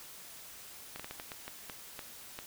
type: slowing click train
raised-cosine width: 0.3 ms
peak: -25 dBFS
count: 10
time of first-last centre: 0.96-2.389 s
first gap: 36 ms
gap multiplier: 1.35
effects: white hiss -50 dBFS RMS until 2.46 s